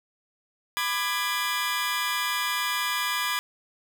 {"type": "chord", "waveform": "20% pulse", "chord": "G# diminished", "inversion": "first", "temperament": "just", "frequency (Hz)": [996.7, 1196.1, 1661.2], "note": ["B5", "D6", "G#6"], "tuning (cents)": [16, 31, 0], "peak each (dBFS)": -25, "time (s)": [0.77, 3.39], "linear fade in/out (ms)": 0, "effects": []}